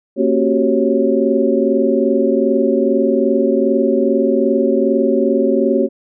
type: tone cluster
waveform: sine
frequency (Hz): 229.7 / 271.3 / 368.6 / 391.1 / 549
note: A#3 / C#4 / F#4 / G4 / C#5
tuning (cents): -25 / -37 / -7 / -4 / -17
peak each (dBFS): -18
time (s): 0.16-5.89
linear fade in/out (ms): 50
effects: none